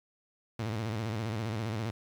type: tone with vibrato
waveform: sawtooth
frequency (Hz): 110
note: A2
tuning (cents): 0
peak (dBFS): -28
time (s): 0.59-1.91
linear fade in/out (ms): 5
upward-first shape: square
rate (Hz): 15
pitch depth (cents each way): 99
effects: low-pass 6000 Hz 12 dB/octave + 9-bit